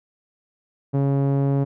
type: tone with low-pass filter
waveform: sawtooth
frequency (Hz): 138.59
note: C#3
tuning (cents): 0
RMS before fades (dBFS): -20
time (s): 0.93-1.65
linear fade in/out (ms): 20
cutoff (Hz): 580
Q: 0.76
effects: none